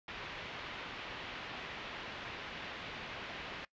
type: low-pass noise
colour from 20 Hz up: white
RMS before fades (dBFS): -45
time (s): 0.08-3.65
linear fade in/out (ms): 2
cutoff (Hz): 3200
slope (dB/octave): 24
effects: noise-tail reverb RT60 0.1 s tail -21 dB re dry + resampled to 16000 Hz